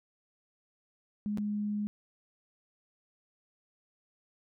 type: tone with dropouts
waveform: sine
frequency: 208 Hz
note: G#3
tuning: 3 cents sharp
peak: -30 dBFS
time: 1.26-1.87 s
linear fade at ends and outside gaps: 0 ms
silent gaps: 1.374-1.383 s
effects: none